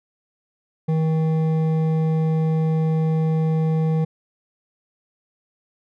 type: tone with hard clipping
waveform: triangle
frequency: 159.2 Hz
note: D#3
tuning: 40 cents sharp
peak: -19 dBFS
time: 0.88-4.05 s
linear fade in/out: 10 ms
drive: 13 dB
effects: none